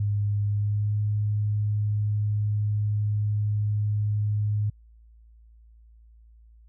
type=tone with pitch glide; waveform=sine; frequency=102.8 to 104.78 Hz; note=G#2 to G#2; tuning=-17 to +16 cents; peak=-22 dBFS; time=0-4.7 s; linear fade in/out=5 ms; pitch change=+33 cents; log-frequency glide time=0.48-0.97 s; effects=added 56 Hz sine -50 dBFS peak until 6.68 s